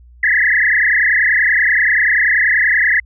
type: tone with frequency modulation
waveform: sine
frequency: 1860 Hz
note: A#6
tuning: 4 cents flat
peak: -10 dBFS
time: 0.23-3 s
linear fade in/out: 5 ms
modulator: 30.4 Hz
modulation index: 6.4
effects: added 60 Hz sine -40 dBFS peak until 3.05 s